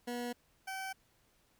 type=tone pair in turn; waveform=20% pulse; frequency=242.1 / 767.2 Hz; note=B3 / G5; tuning=-34 / -37 cents; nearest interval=octave + minor sixth; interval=1997 cents; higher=second; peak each=-32 / -34 dBFS; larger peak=first; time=0.07-0.33 / 0.67-0.93 s; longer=neither; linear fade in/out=10 ms; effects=pink hiss -71 dBFS RMS until 1.59 s